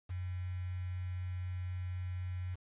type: tone with quantisation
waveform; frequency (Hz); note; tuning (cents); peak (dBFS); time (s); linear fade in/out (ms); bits
sine; 90.4; F#2; -40; -36; 0.09-2.56; 20; 9
effects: resampled to 8000 Hz